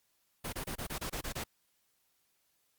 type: noise bursts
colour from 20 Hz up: pink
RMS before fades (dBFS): -38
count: 9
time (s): 0.44-1.44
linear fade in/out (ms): 10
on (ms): 88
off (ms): 26
effects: white hiss -75 dBFS RMS until 2.78 s + Opus 48 kbps